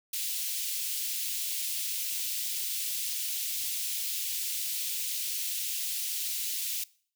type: high-pass noise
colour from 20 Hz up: white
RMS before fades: -33 dBFS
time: 0.13-6.84 s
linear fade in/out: 5 ms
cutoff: 2600 Hz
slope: 24 dB/octave
effects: noise-tail reverb RT60 0.5 s tail -22 dB re dry